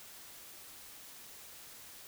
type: silence
effects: white hiss -52 dBFS RMS until 2.07 s